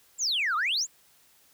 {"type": "exponential two-way sweep", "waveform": "sine", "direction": "down then up", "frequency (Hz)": [7690, 1174.7, 7690], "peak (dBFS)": -23, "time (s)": [0.18, 0.87], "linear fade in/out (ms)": 50, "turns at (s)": 0.56, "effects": ["tanh soft clip ceiling -21 dBFS", "white hiss -61 dBFS RMS until 1.53 s"]}